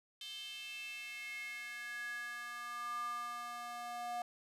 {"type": "tone with high-pass filter sweep", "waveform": "square", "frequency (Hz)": 239.6, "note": "A#3", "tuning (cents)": 48, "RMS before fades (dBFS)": -44, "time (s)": [0.21, 4.22], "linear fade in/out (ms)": 2, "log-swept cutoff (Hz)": [3300, 770], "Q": 6.6, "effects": ["resampled to 32000 Hz", "12-bit"]}